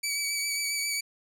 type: tone with vibrato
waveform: 15% pulse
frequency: 2285 Hz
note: D7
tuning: 48 cents flat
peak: -21 dBFS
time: 0.03-1.01 s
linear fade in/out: 10 ms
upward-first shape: sine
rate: 7.4 Hz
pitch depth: 21 cents each way
effects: none